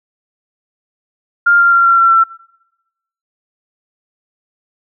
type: tone with pitch steps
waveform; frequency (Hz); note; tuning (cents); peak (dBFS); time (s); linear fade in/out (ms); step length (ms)
sine; 1401 / 1389.7 / 1378.5 / 1367.4 / 1356.4 / 1345.5; F6 / F6 / F6 / F6 / E6 / E6; +5 / -9 / -23 / -37 / +49 / +35; -6; 1.46-2.24; 10; 130
effects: noise-tail reverb RT60 1.0 s tail -25 dB re dry